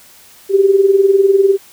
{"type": "tone with tremolo", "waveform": "sine", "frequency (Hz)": 392, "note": "G4", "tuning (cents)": 0, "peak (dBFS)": -4, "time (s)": [0.49, 1.58], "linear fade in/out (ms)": 50, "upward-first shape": "sine", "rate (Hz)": 20, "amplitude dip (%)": 70, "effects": ["white hiss -43 dBFS RMS until 1.72 s"]}